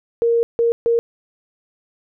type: tone bursts at uneven times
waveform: sine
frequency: 466.2 Hz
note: A#4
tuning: in tune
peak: -13 dBFS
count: 3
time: 0.22-0.43 / 0.59-0.72 / 0.86-0.99 s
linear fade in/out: 0 ms
effects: none

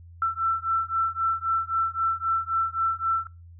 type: beating tone pair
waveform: sine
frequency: 1336 / 1339.8 Hz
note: E6 / E6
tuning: +23 / +28 cents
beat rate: 3.8 Hz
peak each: -26 / -26 dBFS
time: 0.22-3.27 s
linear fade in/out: 2 ms
effects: noise-tail reverb RT60 0.3 s tail -26 dB re dry + added 85 Hz sine -44 dBFS peak until 3.59 s

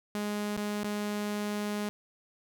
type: tone with dropouts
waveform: sawtooth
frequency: 207.7 Hz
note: G#3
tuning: in tune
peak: -27 dBFS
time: 0.15-1.89 s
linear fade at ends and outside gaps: 0 ms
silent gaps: 0.566-0.576 / 0.834-0.844 s
effects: none

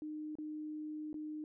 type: tone with dropouts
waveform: sine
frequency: 305.6 Hz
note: D#4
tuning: 31 cents flat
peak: -40 dBFS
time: 0.02-1.44 s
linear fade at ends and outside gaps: 1 ms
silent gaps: 0.354-0.385 / 1.13-1.142 s
effects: none

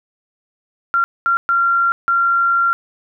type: tone bursts at uneven times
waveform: sine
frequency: 1378 Hz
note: F6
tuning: 24 cents flat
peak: -12 dBFS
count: 4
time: 0.94-1.04 / 1.26-1.37 / 1.49-1.92 / 2.08-2.73 s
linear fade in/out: 0 ms
effects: none

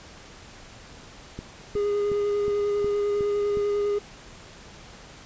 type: click train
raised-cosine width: 3 ms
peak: -21 dBFS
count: 7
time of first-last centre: 1.39-3.572 s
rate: 2.75 Hz
type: tone with vibrato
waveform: triangle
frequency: 410.3 Hz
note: G#4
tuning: 21 cents flat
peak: -20 dBFS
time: 1.75-3.99 s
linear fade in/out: 10 ms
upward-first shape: square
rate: 10 Hz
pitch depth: 9 cents each way
effects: pink hiss -46 dBFS RMS until 5.25 s + resampled to 16000 Hz

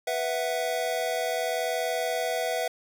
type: chord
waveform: square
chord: B suspended fourth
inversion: none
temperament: equal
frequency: 493.9 / 659.3 / 740 Hz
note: B4 / E5 / F#5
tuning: 0 / 0 / 0 cents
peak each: -32 / -30 / -33 dBFS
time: 0.07-2.68 s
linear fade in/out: 5 ms
effects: none

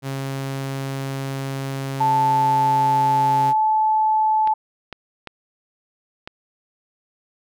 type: tone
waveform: sawtooth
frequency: 135.8 Hz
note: C#3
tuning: 35 cents flat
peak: -21 dBFS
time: 0.02-3.54 s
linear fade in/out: 50 ms
type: tone with pitch glide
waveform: sine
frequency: 880 to 867.9 Hz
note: A5 to A5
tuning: 0 to -24 cents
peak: -15 dBFS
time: 2-4.54 s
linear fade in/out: 10 ms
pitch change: -24 cents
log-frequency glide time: 2.15-3.49 s
type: clicks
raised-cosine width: 0.3 ms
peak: -17 dBFS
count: 4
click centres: 4.474 / 4.927 / 5.273 / 6.275 s
effects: none

